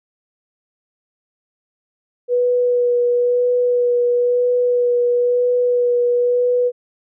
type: tone with vibrato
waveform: sine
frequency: 488.4 Hz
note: B4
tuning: 19 cents flat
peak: -13 dBFS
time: 2.28-6.72 s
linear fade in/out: 50 ms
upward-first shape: sine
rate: 1 Hz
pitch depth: 14 cents each way
effects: none